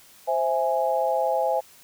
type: chord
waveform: sine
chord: C augmented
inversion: none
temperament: equal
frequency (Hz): 523.3 / 659.3 / 830.6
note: C5 / E5 / G#5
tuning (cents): 0 / 0 / 0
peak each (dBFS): -25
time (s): 0.27-1.61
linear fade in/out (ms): 20
effects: white hiss -52 dBFS RMS until 1.83 s